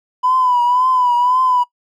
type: tone with vibrato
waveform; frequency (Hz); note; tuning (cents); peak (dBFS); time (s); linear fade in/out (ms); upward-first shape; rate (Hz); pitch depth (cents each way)
triangle; 996; B5; +14; -8; 0.23-1.64; 20; triangle; 1.9; 70
effects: noise-tail reverb RT60 0.1 s tail -23 dB re dry + tanh soft clip ceiling -8 dBFS